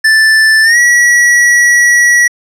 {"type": "tone with pitch glide", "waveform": "square", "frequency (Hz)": [1760, 1930.4], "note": ["A6", "B6"], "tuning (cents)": [0, -40], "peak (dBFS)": -5, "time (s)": [0.04, 2.28], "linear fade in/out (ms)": 10, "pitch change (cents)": 160, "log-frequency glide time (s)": [0.63, 0.78], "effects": ["low-pass 9000 Hz 12 dB/octave"]}